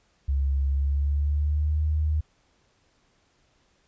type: tone with pitch glide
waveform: sine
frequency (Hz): 68.7 to 76.67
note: C#2 to D#2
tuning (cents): -15 to -25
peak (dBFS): -21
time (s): 0.28-2.21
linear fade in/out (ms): 10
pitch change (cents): +190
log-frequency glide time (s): 0.7-1.82
effects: pink hiss -66 dBFS RMS until 3.87 s + resampled to 16000 Hz